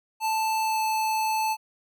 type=tone with pitch glide; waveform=square; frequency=880 to 874.4 Hz; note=A5 to A5; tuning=0 to -11 cents; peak=-24 dBFS; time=0.2-1.57 s; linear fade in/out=50 ms; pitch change=-11 cents; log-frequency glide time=0.63-0.81 s; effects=none